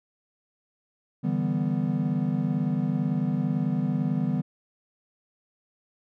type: chord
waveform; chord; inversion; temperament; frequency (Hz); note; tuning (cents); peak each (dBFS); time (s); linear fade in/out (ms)
triangle; E minor seventh; third; equal; 146.83 / 164.81 / 196 / 246.9; D3 / E3 / G3 / B3; 0 / 0 / 0 / 0; -27; 1.23-4.42; 20
effects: none